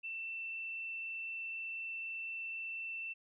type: tone with frequency modulation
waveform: sine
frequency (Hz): 2677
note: E7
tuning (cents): +26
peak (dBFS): -39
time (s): 0.03-3.14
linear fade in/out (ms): 20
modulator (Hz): 24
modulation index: 0.66
effects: none